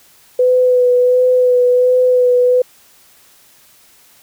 sine tone with vibrato, 499.4 Hz, B4, 19 cents sharp, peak -8 dBFS, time 0.39-2.62 s, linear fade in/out 5 ms, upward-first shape sine, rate 1.4 Hz, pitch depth 19 cents each way, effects white hiss -48 dBFS RMS until 4.22 s

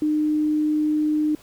sine tone, 304.2 Hz, D#4, 39 cents flat, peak -18 dBFS, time 0.02-1.35 s, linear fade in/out 2 ms, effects pink hiss -51 dBFS RMS until 1.42 s

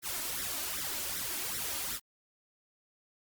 white noise with flanger, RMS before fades -36 dBFS, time 0.02-2 s, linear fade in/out 50 ms, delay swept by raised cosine 0.53 to 3.33 ms, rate 2.6 Hz, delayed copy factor +0.8, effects Opus 48 kbps

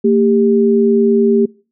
sine tone pair together, 227.3 / 398 Hz, A#3 / G4, -43 / +26 cents, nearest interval minor seventh, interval 969 cents, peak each -11 dBFS, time 0.04-1.46 s, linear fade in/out 10 ms, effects noise-tail reverb RT60 0.4 s tail -25 dB re dry

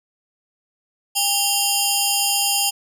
10% pulse ring-modulated tone, 1975.5 Hz, B6, in tune, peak -5 dBFS, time 1.15-2.71 s, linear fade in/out 20 ms, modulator 1170 Hz, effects none

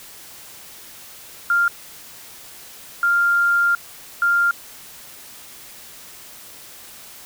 sine tone bursts at uneven times, 1396.9 Hz, F6, in tune, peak -14 dBFS, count 3, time 1.5-1.68 / 3.03-3.75 / 4.22-4.51 s, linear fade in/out 2 ms, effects white hiss -41 dBFS RMS until 7.25 s

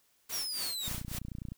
white noise with tremolo, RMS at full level -38 dBFS, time 0.29-1.19 s, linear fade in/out 10 ms, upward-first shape sine, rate 3.6 Hz, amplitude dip 95%
sawtooth exponential sweep, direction down, 5780 to 3632 Hz, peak -32 dBFS, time 0.32-0.89 s, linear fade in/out 20 ms
click train, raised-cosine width 5 ms, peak -28 dBFS, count 20, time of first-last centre 0.88-1.52 s, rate 29.7 Hz
effects white hiss -70 dBFS RMS until 1.57 s

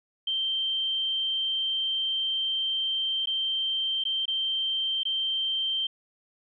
sine tone with dropouts, 3136 Hz, G7, in tune, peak -25 dBFS, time 0.27-5.87 s, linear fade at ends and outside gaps 5 ms, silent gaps 3.258-3.271 / 4.039-4.051 / 4.256-4.279 / 5.034-5.052 s, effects none

